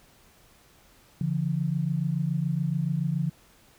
sine tone pair together, 143.04 / 170.1 Hz, D3 / F3, -45 / -45 cents, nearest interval minor third, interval 300 cents, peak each -27 dBFS, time 1.21-3.3 s, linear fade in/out 2 ms, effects pink hiss -58 dBFS RMS until 3.78 s

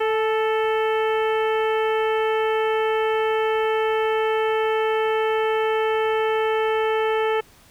harmonic tone with a mistuned harmonic, 440 Hz, A4, in tune, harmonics 1 / 2 / 3 / 4 / 5 / 6 / 7, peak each -20 / -26 / -30 / -32 / -34 / -36 / -37 dBFS, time 0-7.41 s, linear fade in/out 10 ms, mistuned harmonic 2, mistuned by -26 cents, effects pink hiss -52 dBFS RMS until 7.7 s

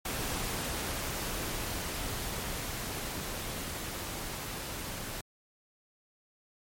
pink noise with level ramp, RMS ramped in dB -34 to -39 dBFS, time 0.05-5.21 s, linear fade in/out 5 ms, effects MP3 64 kbps

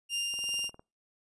sawtooth tone with tremolo, 2800 Hz, F7, 4 cents sharp, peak -26 dBFS, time 0.09-0.71 s, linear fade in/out 50 ms, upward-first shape triangle, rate 2.7 Hz, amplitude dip 35%
click train, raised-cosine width 1 ms, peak -36 dBFS, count 10, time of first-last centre 0.34-0.795 s, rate 19.8 Hz
effects noise-tail reverb RT60 0.3 s tail -25 dB re dry + resampled to 24000 Hz

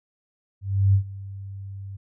sine tone with ADSR envelope, 98 Hz, G2, in tune, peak -13 dBFS, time 0.61-1.97 s, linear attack 330 ms, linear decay 91 ms, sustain -20 dB, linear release 12 ms, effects none

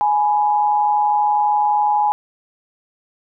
sine tone pair together, 835.7 / 987.8 Hz, G#5 / B5, +11 / 0 cents, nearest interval minor third, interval 289 cents, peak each -14 / -22 dBFS, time 0.01-2.12 s, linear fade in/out 0 ms, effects none

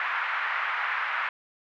pink band-pass noise, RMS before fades -29 dBFS, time 0-1.29 s, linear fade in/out 2 ms, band 1100 to 2100 Hz, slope 24 dB/octave, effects none

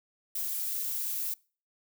violet noise, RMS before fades -33 dBFS, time 0.35-1.34 s, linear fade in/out 5 ms, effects noise-tail reverb RT60 0.4 s tail -25 dB re dry

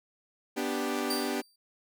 sawtooth chord, G major, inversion first, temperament equal, 246.9 / 293.7 / 392 Hz, B3 / D4 / G4, 0 / 0 / 0 cents, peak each -30 dBFS, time 0.56-1.42 s, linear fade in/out 20 ms
sawtooth tone with exponential decay, 4669 Hz, D8, 11 cents flat, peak -26 dBFS, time 1.1-1.56 s, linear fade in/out 5 ms, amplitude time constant 100 ms
effects none

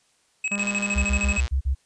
square tone with tremolo, 2562 Hz, E7, 50 cents flat, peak -23 dBFS, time 0.44-1.41 s, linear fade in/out 5 ms, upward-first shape square, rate 13 Hz, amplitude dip 80%
harmonic tone, 202.2 Hz, G#3, 46 cents flat, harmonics 1 / 2 / 3 / 4 / 5 / 6 / 7 / 8 / 9, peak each -28 / -45 / -38 / -48 / -44 / -43 / -49 / -49 / -49 dBFS, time 0.51-1.38 s, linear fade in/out 10 ms
click train, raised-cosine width 0.2 ms, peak -19 dBFS, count 108, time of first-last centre 0.58-1.479 s, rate 119 Hz
sine tone bursts, 67 Hz, C2, 42 cents sharp, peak -19 dBFS, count 6, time 0.95-1.75 s, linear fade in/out 20 ms, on 100 ms, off 40 ms
effects white hiss -64 dBFS RMS until 1.85 s + resampled to 22050 Hz

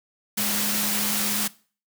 sine tone in noise, 207.7 Hz, G#3, in tune, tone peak -31 dBFS, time 0.37-1.48 s, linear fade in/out 10 ms, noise white, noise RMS -25 dBFS, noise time 0.37-1.48 s, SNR -9 dB, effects noise-tail reverb RT60 0.4 s tail -20 dB re dry + high-pass 100 Hz 12 dB/octave

